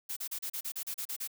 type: noise bursts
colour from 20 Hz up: blue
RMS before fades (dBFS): -37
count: 11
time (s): 0.09-1.276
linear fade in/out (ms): 10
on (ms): 76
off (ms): 35
effects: none